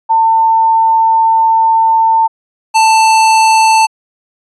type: tone pair in turn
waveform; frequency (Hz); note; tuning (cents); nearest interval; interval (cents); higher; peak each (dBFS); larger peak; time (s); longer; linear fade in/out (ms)
sine / square; 898 / 885.1; A5 / A5; +35 / +10; unison; 25; first; -6; neither; 0.09-2.28 / 2.74-3.87; first; 20
effects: resampled to 24000 Hz